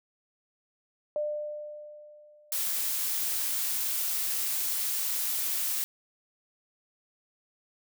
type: tone with exponential decay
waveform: sine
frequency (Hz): 598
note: D5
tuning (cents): +31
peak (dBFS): -26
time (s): 1.16-2.91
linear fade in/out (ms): 1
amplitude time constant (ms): 380
type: noise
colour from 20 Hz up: blue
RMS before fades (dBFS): -30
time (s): 2.52-5.84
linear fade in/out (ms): 0
effects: none